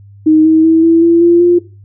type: tone with pitch steps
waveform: sine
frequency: 312.2 / 318.2 / 324.3 / 330.6 / 336.9 / 343.4 / 350 Hz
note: D#4 / D#4 / E4 / E4 / E4 / F4 / F4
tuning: +6 / +39 / -28 / +5 / +38 / -29 / +4 cents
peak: -4 dBFS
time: 0.26-1.59 s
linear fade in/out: 10 ms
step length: 190 ms
effects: noise-tail reverb RT60 0.3 s tail -17 dB re dry + added 100 Hz sine -35 dBFS peak until 1.84 s